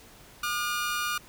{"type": "tone pair together", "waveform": "sawtooth", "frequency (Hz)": [1205.8, 1434], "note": ["D6", "F6"], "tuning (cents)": [45, 45], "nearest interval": "minor third", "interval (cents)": 300, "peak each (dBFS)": -27, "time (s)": [0.43, 1.18], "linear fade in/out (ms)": 5, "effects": ["pink hiss -52 dBFS RMS until 1.28 s"]}